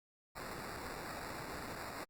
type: noise with sample-and-hold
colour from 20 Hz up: white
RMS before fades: -45 dBFS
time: 0.35-2.05 s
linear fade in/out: 20 ms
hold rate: 3150 Hz
effects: Opus 48 kbps